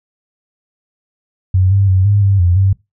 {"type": "tone with pitch steps", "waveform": "sine", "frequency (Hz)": [93.1, 98.7, 93.9, 102, 98.6, 88, 96.7], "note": ["F#2", "G2", "F#2", "G#2", "G2", "F2", "G2"], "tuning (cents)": [11, 12, 26, -31, 11, 14, -23], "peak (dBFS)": -8, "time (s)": [1.54, 2.73], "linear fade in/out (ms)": 5, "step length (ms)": 170, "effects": ["noise-tail reverb RT60 0.2 s tail -21 dB re dry"]}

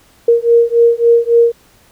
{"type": "beating tone pair", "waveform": "sine", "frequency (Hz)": [466.2, 469.8], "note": ["A#4", "A#4"], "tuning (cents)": [0, 13], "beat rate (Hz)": 3.6, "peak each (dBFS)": -10, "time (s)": [0.28, 1.52], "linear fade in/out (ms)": 5, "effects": ["pink hiss -49 dBFS RMS until 1.91 s"]}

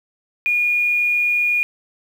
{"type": "tone with quantisation", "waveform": "sine", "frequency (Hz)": 2438, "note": "D#7", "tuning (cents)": -36, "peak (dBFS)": -15, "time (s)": [0.46, 1.63], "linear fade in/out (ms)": 0, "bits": 7, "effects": []}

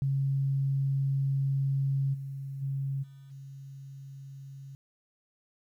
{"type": "tone with level steps", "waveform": "sine", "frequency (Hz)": 136.9, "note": "C#3", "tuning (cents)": -21, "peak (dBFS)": [-25, -35, -29, -47, -42], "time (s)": [0.02, 4.75], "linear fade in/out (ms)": 0, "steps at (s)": [2.13, 2.61, 3.02, 3.3], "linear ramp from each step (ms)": 20, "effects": ["11-bit"]}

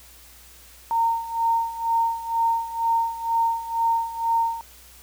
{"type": "tone with tremolo", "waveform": "sine", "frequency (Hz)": 918, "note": "A#5", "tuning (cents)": -27, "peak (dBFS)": -17, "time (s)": [0.91, 4.61], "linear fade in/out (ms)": 0, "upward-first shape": "sine", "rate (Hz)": 2.1, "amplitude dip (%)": 80, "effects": ["added 60 Hz sine -52 dBFS peak until 5.02 s", "white hiss -49 dBFS RMS until 5.02 s"]}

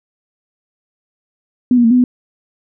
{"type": "tone with pitch steps", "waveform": "sine", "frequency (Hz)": [249.1, 240, 227.4, 249.7, 248.3], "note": ["B3", "B3", "A#3", "B3", "B3"], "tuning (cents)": [15, -49, -43, 19, 9], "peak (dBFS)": -7, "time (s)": [1.71, 2.04], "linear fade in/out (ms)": 2, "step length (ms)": 66, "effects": []}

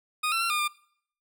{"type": "tone with pitch steps", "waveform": "20% pulse", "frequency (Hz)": [1239, 1347, 1365, 1213, 1198], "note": ["D#6", "E6", "F6", "D#6", "D6"], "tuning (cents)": [-8, 37, -40, -44, 34], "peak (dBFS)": -20, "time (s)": [0.23, 0.68], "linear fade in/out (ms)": 10, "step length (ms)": 90, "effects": ["noise-tail reverb RT60 0.6 s tail -22 dB re dry"]}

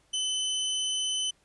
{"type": "tone", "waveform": "sawtooth", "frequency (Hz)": 3032, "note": "F#7", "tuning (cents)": 42, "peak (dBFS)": -24, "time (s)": [0.13, 1.31], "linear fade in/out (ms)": 10, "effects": ["pink hiss -66 dBFS RMS until 1.44 s", "resampled to 24000 Hz"]}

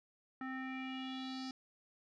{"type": "tone with low-pass filter sweep", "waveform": "square", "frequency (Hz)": 261.6, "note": "C4", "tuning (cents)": 0, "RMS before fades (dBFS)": -43, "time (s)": [0.41, 1.51], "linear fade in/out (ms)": 2, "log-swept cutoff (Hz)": [1600, 5100], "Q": 4.8, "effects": []}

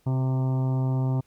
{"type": "harmonic tone with a mistuned harmonic", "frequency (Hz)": 130.81, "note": "C3", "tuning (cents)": 0, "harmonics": [1, 2, 3, 4, 5, 6, 7, 8, 9], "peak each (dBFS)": [-22, -32, -39, -44, -41, -45, -42, -51, -50], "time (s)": [0.06, 1.21], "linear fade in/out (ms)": 10, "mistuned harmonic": 3, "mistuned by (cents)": -22, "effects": ["pink hiss -66 dBFS RMS until 1.26 s"]}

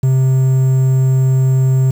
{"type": "tone with quantisation", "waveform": "triangle", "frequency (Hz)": 131.4, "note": "C3", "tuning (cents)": 8, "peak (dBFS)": -7, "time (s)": [0.03, 1.91], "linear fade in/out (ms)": 5, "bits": 6, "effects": []}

